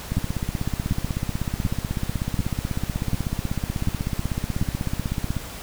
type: two click trains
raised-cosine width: 5 ms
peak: -12 / -10 dBFS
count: 86 / 7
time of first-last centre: 0.12-5.367 / 0.17-4.614 s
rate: 16.2 / 1.35 Hz
effects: added 60 Hz sine -45 dBFS peak until 5.62 s + pink hiss -37 dBFS RMS until 5.62 s